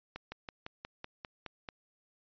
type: slowing click train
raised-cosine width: 0.3 ms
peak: -25 dBFS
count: 9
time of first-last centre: 0.16-1.688 s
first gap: 160 ms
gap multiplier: 1.05
effects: resampled to 11025 Hz